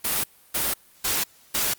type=noise bursts; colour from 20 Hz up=white; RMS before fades=-24 dBFS; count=4; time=0.04-1.74 s; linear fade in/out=10 ms; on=200 ms; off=300 ms; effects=white hiss -55 dBFS RMS until 1.78 s + Opus 32 kbps